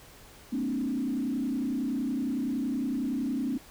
sine tone with frequency modulation, 260 Hz, C4, 11 cents flat, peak -27 dBFS, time 0.52-3.58 s, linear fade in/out 10 ms, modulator 30.8 Hz, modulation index 1.3, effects pink hiss -52 dBFS RMS until 3.7 s

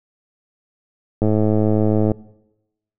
click train, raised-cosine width 2 ms, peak -5 dBFS, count 97, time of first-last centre 1.22-2.117 s, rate 107 Hz, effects noise-tail reverb RT60 0.9 s tail -21 dB re dry

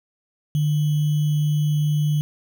sine tone with sample-and-hold, 149.6 Hz, D3, 32 cents sharp, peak -17 dBFS, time 0.55-2.21 s, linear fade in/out 0 ms, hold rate 3150 Hz, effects none

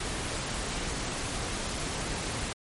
pink noise, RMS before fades -33 dBFS, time 0-2.53 s, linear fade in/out 5 ms, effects MP3 48 kbps

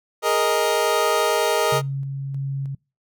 25% pulse chord, Ab suspended second, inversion none, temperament equal, 415.3 / 466.2 / 622.3 Hz, Ab4 / Bb4 / Eb5, 0 / 0 / 0 cents, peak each -20 / -18 / -18 dBFS, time 0.22-1.82 s, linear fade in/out 50 ms
sine tone with tremolo, 137.3 Hz, C#3, 16 cents flat, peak -23 dBFS, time 1.72-2.75 s, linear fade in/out 5 ms, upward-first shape square, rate 1.6 Hz, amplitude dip 25%
effects noise-tail reverb RT60 0.3 s tail -26 dB re dry

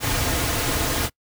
pink noise with comb filter, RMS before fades -23 dBFS, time 0-1.1 s, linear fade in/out 50 ms, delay 5.2 ms, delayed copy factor -0.55, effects noise-tail reverb RT60 0.1 s tail -25 dB re dry

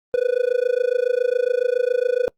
triangle tone with amplitude modulation, 493.9 Hz, B4, in tune, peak -11 dBFS, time 0.14-2.28 s, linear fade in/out 0 ms, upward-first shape sine, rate 27.2 Hz, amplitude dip 100%, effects noise-tail reverb RT60 0.1 s tail -25 dB re dry + Opus 32 kbps

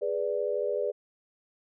sine chord, G# diminished, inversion none, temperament equal, 415.3 / 493.9 / 587.3 Hz, G#4 / B4 / D5, 0 / 0 / 0 cents, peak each -31 dBFS, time 0.01-0.92 s, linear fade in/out 20 ms, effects none

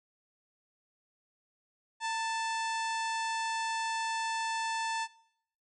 harmonic tone with a mistuned harmonic, 880 Hz, A5, in tune, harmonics 1 / 2 / 3 / 4 / 5 / 6 / 7 / 8 / 9 / 10, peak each -32 / -38 / -42 / -44 / -46 / -48 / -49 / -50 / -51 / -52 dBFS, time 2-5.08 s, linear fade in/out 50 ms, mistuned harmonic 1, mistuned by +53 cents, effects noise-tail reverb RT60 0.7 s tail -21 dB re dry

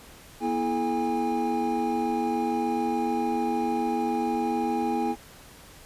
triangle tone cluster, 242.1 / 329 / 429.5 / 813 Hz, B3 / E4 / A4 / G#5, -34 / -3 / -42 / -37 cents, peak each -27 / -28 / -31 / -26 dBFS, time 0.4-5.16 s, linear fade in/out 50 ms, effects pink hiss -49 dBFS RMS until 5.85 s + resampled to 32000 Hz

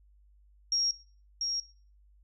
sine tone with echo, 5588 Hz, F8, in tune, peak -25 dBFS, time 0.72-0.91 s, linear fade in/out 2 ms, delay 690 ms, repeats 1, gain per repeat -4 dB, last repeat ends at 1.6 s, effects noise-tail reverb RT60 0.4 s tail -19 dB re dry + added 50 Hz sine -58 dBFS peak until 2.23 s

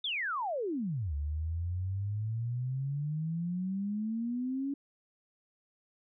sine exponential two-way sweep, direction down then up, 3658 to 71 to 282.9 Hz, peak -31 dBFS, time 0.04-4.74 s, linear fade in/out 5 ms, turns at 1.14 s, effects none

